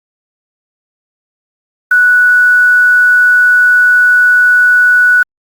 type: tone with quantisation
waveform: sine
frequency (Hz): 1476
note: F#6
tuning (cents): -5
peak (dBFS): -4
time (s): 1.91-5.23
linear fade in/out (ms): 5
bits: 5
effects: Opus 48 kbps